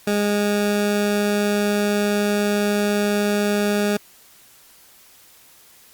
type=tone; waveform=20% pulse; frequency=206 Hz; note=G#3; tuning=14 cents flat; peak=-13 dBFS; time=0.07-3.97 s; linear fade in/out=5 ms; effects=white hiss -50 dBFS RMS until 5.93 s + Opus 48 kbps